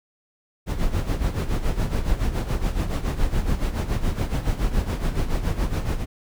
brown noise with tremolo, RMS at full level -20 dBFS, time 0.66-6.06 s, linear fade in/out 50 ms, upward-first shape sine, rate 7.1 Hz, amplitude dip 70%, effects none

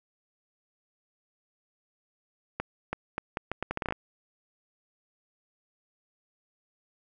accelerating click train, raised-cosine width 0.5 ms, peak -15 dBFS, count 13, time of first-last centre 2.6-3.924 s, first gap 330 ms, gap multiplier 0.76, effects none

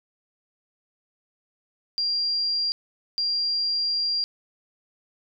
sine tone bursts at uneven times, 4767 Hz, D8, 25 cents sharp, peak -22 dBFS, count 2, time 1.98-2.72 / 3.18-4.24 s, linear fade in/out 0 ms, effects none

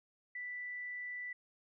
sine tone, 1976 Hz, B6, in tune, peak -40 dBFS, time 0.35-1.33 s, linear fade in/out 5 ms, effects none

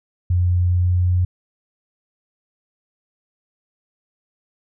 sine tone with pitch glide, 89 to 89.77 Hz, F2 to F2, +33 to +48 cents, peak -14 dBFS, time 0.3-1.25 s, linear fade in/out 5 ms, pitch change +15 cents, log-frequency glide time 0.67-1.02 s, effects none

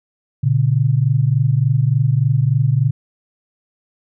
sine tone pair together, 118.48 / 141.9 Hz, A#2 / C#3, +29 / +41 cents, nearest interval minor third, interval 312 cents, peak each -15 dBFS, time 0.43-2.91 s, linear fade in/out 10 ms, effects none

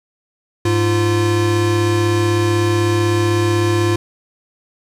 square tone pair together, 103.13 / 345.4 Hz, G#2 / F4, -12 / -19 cents, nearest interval octave + major sixth, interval 2093 cents, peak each -17 dBFS, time 0.65-3.96 s, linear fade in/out 5 ms, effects low-pass 10000 Hz 12 dB/octave + 8-bit

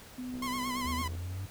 sine tone with pitch glide, 251.3 to 248.3 Hz, B3 to B3, +30 to +9 cents, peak -36 dBFS, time 0.18-1.02 s, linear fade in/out 5 ms, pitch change -21 cents, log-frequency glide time 0.36-0.71 s
click train, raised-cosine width 2 ms, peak -35 dBFS, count 54, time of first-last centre 0.34-1.152 s, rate 65.3 Hz
sawtooth tone with vibrato, 1042 Hz, C6, 7 cents flat, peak -30 dBFS, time 0.42-1.08 s, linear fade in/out 5 ms, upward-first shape sine, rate 8.9 Hz, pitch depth 84 cents each way
triangle linear sweep, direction up, 73.2 to 98 Hz, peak -33 dBFS, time 0.85-1.46 s, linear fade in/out 5 ms
effects pink hiss -51 dBFS RMS until 1.5 s

